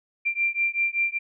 sine beating tone pair, 2366 / 2371.2 Hz, D7 / D7, +12 / +16 cents, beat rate 5.2 Hz, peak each -25 dBFS, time 0.25-1.19 s, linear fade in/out 20 ms, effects none

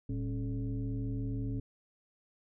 sine tone with frequency modulation, 115.2 Hz, A#2, 20 cents flat, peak -32 dBFS, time 0.09-1.6 s, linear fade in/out 5 ms, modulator 158 Hz, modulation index 1.1, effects none

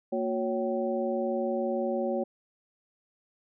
sine tone cluster, 231.6 / 363.2 / 557 / 768 Hz, A#3 / F#4 / C#5 / G5, -11 / -32 / +8 / -36 cents, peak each -32 / -32 / -30 / -37 dBFS, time 0.12-2.24 s, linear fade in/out 10 ms, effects none

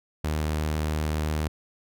sawtooth tone pair in turn, 76.9 / 76.9 Hz, D#2 / D#2, -20 / -20 cents, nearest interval unison, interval 0 cents, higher neither, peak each -21 dBFS, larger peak neither, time 0.24-0.76 / 0.76-1.48 s, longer second, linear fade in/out 5 ms, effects none

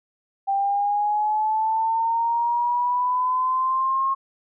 sine linear sweep, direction up, 784 to 1081 Hz, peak -19 dBFS, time 0.47-4.15 s, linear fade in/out 20 ms, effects none

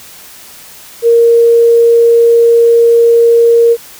sine tone, 466.2 Hz, A#4, in tune, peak -3 dBFS, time 1.02-3.77 s, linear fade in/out 50 ms, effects white hiss -34 dBFS RMS until 3.99 s

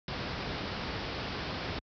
pink low-pass noise, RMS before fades -36 dBFS, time 0.08-1.79 s, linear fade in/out 2 ms, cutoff 5300 Hz, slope 96 dB/octave, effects high-pass 60 Hz 12 dB/octave

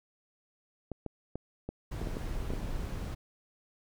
clicks, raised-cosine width 2 ms, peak -23 dBFS, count 9, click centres 0.917 / 1.063 / 1.356 / 1.69 / 2.016 / 2.072 / 2.169 / 2.504 / 2.536 s
brown noise, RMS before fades -36 dBFS, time 1.91-3.15 s, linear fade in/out 10 ms
effects none

